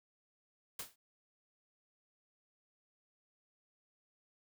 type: noise with exponential decay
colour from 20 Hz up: white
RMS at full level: -38 dBFS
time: 0.79-0.96 s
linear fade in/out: 5 ms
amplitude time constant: 36 ms
effects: none

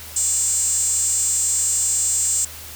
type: tone with high-pass filter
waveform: 5% pulse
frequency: 587.3 Hz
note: D5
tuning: in tune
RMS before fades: -20 dBFS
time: 0.16-2.45 s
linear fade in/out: 5 ms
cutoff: 7700 Hz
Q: 9
effects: added 79 Hz sine -42 dBFS peak until 2.75 s + white hiss -37 dBFS RMS until 2.75 s

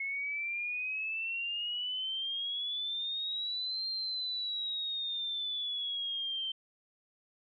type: exponential two-way sweep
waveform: sine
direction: up then down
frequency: 2175 to 4186 to 3110 Hz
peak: -33 dBFS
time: 0-6.52 s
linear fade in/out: 5 ms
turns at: 3.88 s
effects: none

